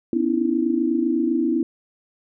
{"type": "tone cluster", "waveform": "sine", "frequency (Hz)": [250, 278, 302.4, 330.1], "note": ["B3", "C#4", "D#4", "E4"], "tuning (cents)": [21, 5, -49, 2], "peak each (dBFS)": [-23, -27, -26, -21], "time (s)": [0.13, 1.63], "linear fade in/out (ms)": 2, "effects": []}